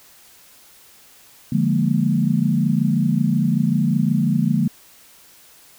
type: chord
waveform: sine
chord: Bb dominant seventh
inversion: first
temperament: equal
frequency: 146.83 / 174.61 / 207.7 / 233.1 Hz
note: D3 / F3 / Ab3 / Bb3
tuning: 0 / 0 / 0 / 0 cents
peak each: -21 dBFS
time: 1.52-4.68 s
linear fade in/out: 5 ms
effects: white hiss -49 dBFS RMS until 5.78 s